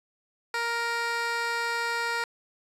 15% pulse tone with band-pass filter, 467.7 Hz, A#4, 6 cents sharp, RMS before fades -29 dBFS, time 0.54-2.24 s, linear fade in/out 2 ms, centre 2300 Hz, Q 0.57, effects resampled to 32000 Hz + 8-bit

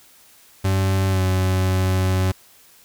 40% pulse tone with pitch glide, 95.8 to 93.5 Hz, G2 to F#2, -39 to +19 cents, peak -16 dBFS, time 0.64-2.32 s, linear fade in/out 10 ms, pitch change -42 cents, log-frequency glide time 1.09-1.21 s, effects white hiss -51 dBFS RMS until 2.84 s

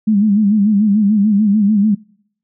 sine tone with vibrato, 207.7 Hz, G#3, in tune, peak -9 dBFS, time 0.07-1.95 s, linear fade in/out 10 ms, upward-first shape sine, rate 6.8 Hz, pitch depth 92 cents each way, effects noise-tail reverb RT60 0.7 s tail -26 dB re dry

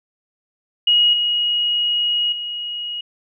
sine tone with level steps, 2892 Hz, F#7, 40 cents flat, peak -11 / -16 / -24 dBFS, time 0.87-3.01 s, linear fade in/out 5 ms, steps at 1.13 / 2.32 s, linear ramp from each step 5 ms, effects none

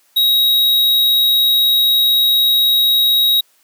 square tone, 3809 Hz, A#7, 37 cents sharp, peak -11 dBFS, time 0.16-3.41 s, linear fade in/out 10 ms, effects white hiss -56 dBFS RMS until 3.63 s + high-pass 300 Hz 12 dB/octave

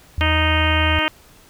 sine tone with pitch glide, 81.3 to 80.55 Hz, E2 to E2, -23 to -39 cents, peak -18 dBFS, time 0.18-0.99 s, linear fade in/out 0 ms, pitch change -16 cents, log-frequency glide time 0.51-0.82 s
harmonic tone, 310.5 Hz, D#4, 3 cents flat, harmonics 1 / 2 / 3 / 4 / 5 / 6 / 7 / 8 / 9 / 10, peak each -26 / -26 / -26 / -26 / -26 / -26 / -26 / -26 / -26 / -26 dBFS, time 0.21-1.08 s, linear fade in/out 0 ms
effects pink hiss -49 dBFS RMS until 1.49 s

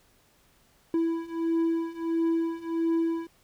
triangle beating tone pair, 329.6 / 331.1 Hz, E4 / E4, 0 / +8 cents, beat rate 1.5 Hz, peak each -27 / -25 dBFS, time 0.94-3.27 s, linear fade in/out 2 ms, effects pink hiss -63 dBFS RMS until 3.43 s

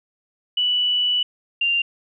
sine tone pair in turn, 2960 / 2785 Hz, F#7 / F7, 0 / -5 cents, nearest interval minor second, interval 105 cents, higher first, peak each -17 dBFS, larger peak neither, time 0.57-1.23 / 1.61-1.82 s, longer first, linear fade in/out 5 ms, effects none

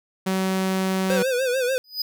sawtooth tone, 189.2 Hz, F#3, 39 cents sharp, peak -17 dBFS, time 0.26-1.23 s, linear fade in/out 10 ms
square tone with vibrato, 510 Hz, C5, 44 cents flat, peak -21 dBFS, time 1.1-1.78 s, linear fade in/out 0 ms, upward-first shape sine, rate 6.8 Hz, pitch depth 89 cents each way
square tone with exponential growth, 4978 Hz, D#8, in tune, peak -20 dBFS, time 1.84-2.02 s, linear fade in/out 5 ms, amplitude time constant 38 ms
effects none

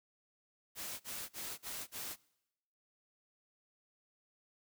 white noise bursts, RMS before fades -43 dBFS, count 5, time 0.75-2.164 s, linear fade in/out 50 ms, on 250 ms, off 41 ms, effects noise-tail reverb RT60 0.9 s tail -24 dB re dry

